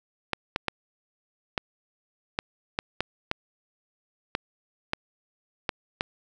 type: clicks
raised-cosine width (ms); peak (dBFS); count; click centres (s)
0.3; -9; 12; 0.333 / 0.561 / 0.683 / 1.578 / 2.389 / 2.789 / 3.006 / 3.314 / 4.351 / 4.934 / 5.692 / 6.009
effects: none